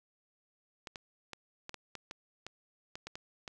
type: clicks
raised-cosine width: 0.2 ms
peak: -25 dBFS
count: 12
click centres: 0.872 / 0.958 / 1.333 / 1.694 / 1.743 / 1.953 / 2.111 / 2.466 / 2.955 / 3.07 / 3.155 / 3.478 s
effects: none